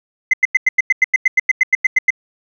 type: tone bursts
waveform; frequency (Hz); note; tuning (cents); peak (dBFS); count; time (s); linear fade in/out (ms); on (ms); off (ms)
sine; 2050; C7; -36; -6; 16; 0.31-2.105; 5; 25; 93
effects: tanh soft clip ceiling -5 dBFS